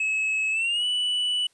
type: tone with pitch glide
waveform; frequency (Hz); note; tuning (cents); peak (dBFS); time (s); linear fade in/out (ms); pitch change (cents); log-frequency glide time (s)
triangle; 2580 to 2964; E7 to F#7; -38 to +2; -21; 0-1.47; 5; +240; 0.51-0.85
effects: white hiss -65 dBFS RMS until 1.53 s + resampled to 24000 Hz